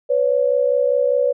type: tone pair together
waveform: sine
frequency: 499.2 / 564.2 Hz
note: B4 / C#5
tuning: +19 / +30 cents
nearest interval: major second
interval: 211 cents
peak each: -17 dBFS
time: 0.09-1.33 s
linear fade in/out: 20 ms
effects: none